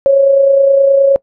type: tone with amplitude modulation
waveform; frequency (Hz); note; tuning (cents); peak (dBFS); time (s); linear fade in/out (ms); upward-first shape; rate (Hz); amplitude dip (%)
sine; 550; C#5; -14; -3; 0.06-1.16; 0; sine; 29.6; 40
effects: noise-tail reverb RT60 0.1 s tail -23 dB re dry